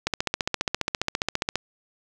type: click train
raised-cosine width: 0.2 ms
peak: -6 dBFS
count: 23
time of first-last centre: 0.07-1.556 s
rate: 14.8 Hz
effects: none